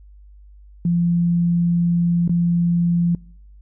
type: tone with dropouts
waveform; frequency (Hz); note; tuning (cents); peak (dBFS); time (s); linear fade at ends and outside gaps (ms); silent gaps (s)
sine; 172; F3; -26; -15; 0.85-3.15; 2; 2.278-2.294
effects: noise-tail reverb RT60 0.7 s tail -26 dB re dry + added 50 Hz sine -42 dBFS peak until 3.61 s